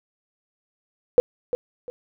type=tone with echo; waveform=sine; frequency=493.9 Hz; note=B4; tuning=in tune; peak=-9 dBFS; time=1.18-1.2 s; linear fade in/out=0 ms; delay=350 ms; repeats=2; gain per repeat=-11 dB; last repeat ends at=1.9 s; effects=none